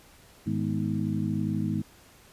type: harmonic tone with a mistuned harmonic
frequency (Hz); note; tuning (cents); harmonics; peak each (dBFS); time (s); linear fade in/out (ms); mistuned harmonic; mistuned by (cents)
52.4; G#1; +16; 2 / 3 / 4 / 5 / 6; -33 / -31 / -30 / -34 / -34; 0.46-1.82; 10; 5; -100
effects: pink hiss -55 dBFS RMS until 2.32 s + resampled to 32000 Hz